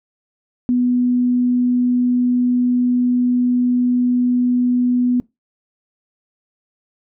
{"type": "tone", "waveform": "sine", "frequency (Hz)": 246.9, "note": "B3", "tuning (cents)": 0, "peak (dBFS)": -13, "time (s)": [0.69, 5.2], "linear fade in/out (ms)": 0, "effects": ["noise-tail reverb RT60 0.2 s tail -22 dB re dry"]}